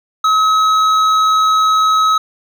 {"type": "tone with hard clipping", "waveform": "sine", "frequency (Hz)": 1281, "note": "E6", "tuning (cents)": -50, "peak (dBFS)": -11, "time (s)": [0.24, 2.18], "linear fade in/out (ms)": 5, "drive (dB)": 8, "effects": []}